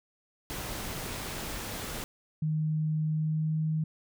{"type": "noise", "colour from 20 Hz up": "pink", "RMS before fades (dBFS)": -37, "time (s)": [0.5, 2.04], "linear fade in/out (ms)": 0}
{"type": "tone with pitch glide", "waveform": "sine", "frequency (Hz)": [155.3, 156.83], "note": ["D#3", "D#3"], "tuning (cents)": [-3, 14], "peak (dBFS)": -26, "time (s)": [2.42, 3.84], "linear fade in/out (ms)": 5, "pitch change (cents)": 17, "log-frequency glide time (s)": [3.08, 3.58]}
{"effects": []}